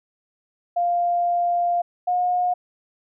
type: tone pair in turn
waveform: sine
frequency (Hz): 698.5 / 719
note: F5 / F#5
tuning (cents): 0 / -50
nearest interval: minor second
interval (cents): 50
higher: second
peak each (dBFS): -18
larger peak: neither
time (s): 0.76-1.82 / 2.07-2.54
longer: first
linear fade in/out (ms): 10
effects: none